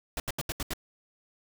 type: noise bursts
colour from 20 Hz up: pink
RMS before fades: -32 dBFS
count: 6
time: 0.17-0.735 s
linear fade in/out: 2 ms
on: 30 ms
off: 77 ms
effects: none